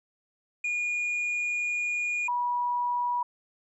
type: tone pair in turn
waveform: triangle / sine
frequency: 2437 / 971.6 Hz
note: D#7 / B5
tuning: -37 / -29 cents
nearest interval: octave + major third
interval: 1592 cents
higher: first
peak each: -25 / -25 dBFS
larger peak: neither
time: 0.64-2.28 / 2.28-3.23 s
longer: first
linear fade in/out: 5 ms
effects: resampled to 24000 Hz